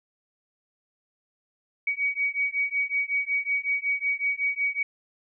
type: beating tone pair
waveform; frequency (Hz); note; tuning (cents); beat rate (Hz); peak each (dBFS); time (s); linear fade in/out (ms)
sine; 2256 / 2261.4; C#7 / C#7; +30 / +34; 5.4; -27; 1.87-4.83; 5
effects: none